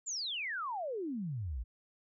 sine exponential sweep, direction down, 7459 to 51.91 Hz, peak -35 dBFS, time 0.06-1.64 s, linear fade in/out 20 ms, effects none

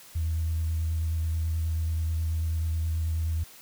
sine tone with vibrato, 80.9 Hz, E2, 32 cents flat, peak -24 dBFS, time 0.15-3.44 s, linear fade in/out 10 ms, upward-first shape sine, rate 9.3 Hz, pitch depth 20 cents each way, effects tanh soft clip ceiling -20 dBFS + white hiss -50 dBFS RMS until 3.61 s

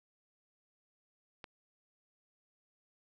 click, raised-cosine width 0.3 ms, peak -29 dBFS, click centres 1.442 s, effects none

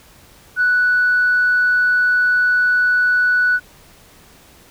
sine tone, 1480 Hz, F#6, in tune, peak -11 dBFS, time 0.56-3.6 s, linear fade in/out 50 ms, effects tanh soft clip ceiling -8 dBFS + pink hiss -47 dBFS RMS until 4.7 s

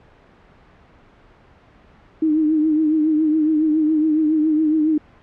sine tone with vibrato, 310 Hz, D#4, 6 cents flat, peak -14 dBFS, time 2.22-4.98 s, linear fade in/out 5 ms, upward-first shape triangle, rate 7.2 Hz, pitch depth 63 cents each way, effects pink hiss -50 dBFS RMS until 5.22 s + low-pass 2000 Hz 12 dB/octave

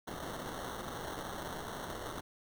white noise with sample-and-hold, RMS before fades -42 dBFS, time 0.07-2.21 s, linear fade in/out 10 ms, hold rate 2450 Hz, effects none

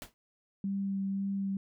pink noise with exponential decay, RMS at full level -39 dBFS, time 0.02-0.14 s, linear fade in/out 0 ms, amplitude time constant 24 ms
sine tone with vibrato, 196 Hz, G3, in tune, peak -30 dBFS, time 0.64-1.57 s, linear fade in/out 2 ms, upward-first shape sine, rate 1.9 Hz, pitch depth 11 cents each way
effects none

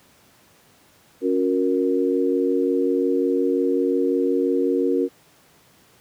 sine chord, F# major, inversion second, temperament equal with one note detuned, 277.2 / 362.8 / 466.2 Hz, C#4 / F#4 / A#4, 0 / -34 / 0 cents, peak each -22 dBFS, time 1.21-5.09 s, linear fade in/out 50 ms, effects pink hiss -55 dBFS RMS until 6 s + high-pass 100 Hz 12 dB/octave

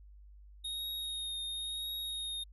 square tone with vibrato, 3728 Hz, A#7, 1 cent flat, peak -37 dBFS, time 0.64-2.44 s, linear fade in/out 10 ms, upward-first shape triangle, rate 0.96 Hz, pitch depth 22 cents each way, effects added 50 Hz sine -52 dBFS peak until 2.52 s

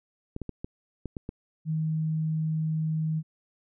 clicks, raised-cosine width 3 ms, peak -21 dBFS, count 7, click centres 0.364 / 0.417 / 0.493 / 0.645 / 1.057 / 1.168 / 1.291 s
sine tone, 157.7 Hz, D#3, 24 cents sharp, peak -25 dBFS, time 1.65-3.23 s, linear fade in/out 50 ms
effects none

